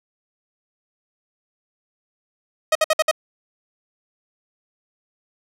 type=tone bursts; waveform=sawtooth; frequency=628 Hz; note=D#5; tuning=16 cents sharp; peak=-10 dBFS; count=5; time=2.72-3.113 s; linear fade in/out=5 ms; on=33 ms; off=57 ms; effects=low-pass 12000 Hz 12 dB/octave